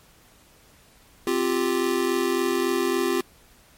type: chord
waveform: square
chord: C suspended fourth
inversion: none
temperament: just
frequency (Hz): 261.6 / 348.8 / 392.4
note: C4 / F4 / G4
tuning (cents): 0 / -2 / +2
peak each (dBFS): -29 / -25 / -26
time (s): 1.27-3.21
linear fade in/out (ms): 2
effects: pink hiss -55 dBFS RMS until 3.77 s + MP3 64 kbps